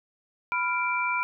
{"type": "tone cluster", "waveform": "sine", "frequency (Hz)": [994, 1390, 2349], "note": ["B5", "F6", "D7"], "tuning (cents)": [11, -9, 0], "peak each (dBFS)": [-28, -30, -28], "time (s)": [0.52, 1.23], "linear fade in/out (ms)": 0, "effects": []}